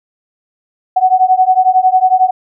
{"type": "beating tone pair", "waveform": "sine", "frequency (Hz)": [740, 751], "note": ["F#5", "F#5"], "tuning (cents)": [0, 26], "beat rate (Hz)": 11, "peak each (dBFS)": -10, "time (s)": [0.96, 2.31], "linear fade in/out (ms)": 10, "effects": []}